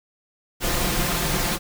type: noise with comb filter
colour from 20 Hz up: pink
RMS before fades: -23 dBFS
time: 0.6-1.59 s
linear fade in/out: 50 ms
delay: 5.7 ms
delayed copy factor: +0.55
effects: none